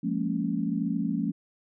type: chord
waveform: sine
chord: Bb minor seventh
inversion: second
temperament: equal with one note detuned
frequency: 174.61 / 207.7 / 229.2 / 277.2 Hz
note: F3 / Ab3 / Bb3 / Db4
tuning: 0 / 0 / -29 / 0 cents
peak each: -31 dBFS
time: 0.03-1.32 s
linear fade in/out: 10 ms
effects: none